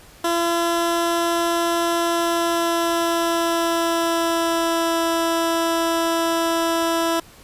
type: tone with pitch glide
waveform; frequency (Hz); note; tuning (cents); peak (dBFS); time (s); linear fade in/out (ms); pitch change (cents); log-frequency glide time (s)
15% pulse; 339.2 to 332; E4 to E4; +50 to +12; -12; 0.24-7.2; 5; -38; 2.04-5.01
effects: pink hiss -47 dBFS RMS until 7.43 s + resampled to 32000 Hz